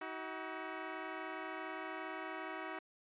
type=tone pair together; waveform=10% pulse; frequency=319 / 376.3 Hz; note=D#4 / F#4; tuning=+43 / +29 cents; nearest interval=minor third; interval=286 cents; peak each=-36 / -36 dBFS; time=0.01-2.79 s; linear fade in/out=5 ms; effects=resampled to 8000 Hz